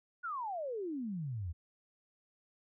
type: exponential sweep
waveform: sine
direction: down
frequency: 1480 to 77.78 Hz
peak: -36 dBFS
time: 0.23-1.53 s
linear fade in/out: 20 ms
effects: none